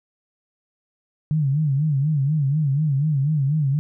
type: tone with vibrato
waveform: sine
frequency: 145.4 Hz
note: D3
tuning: 17 cents flat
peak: -17 dBFS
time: 1.31-3.79 s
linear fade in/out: 0 ms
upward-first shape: sine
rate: 4.1 Hz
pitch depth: 140 cents each way
effects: none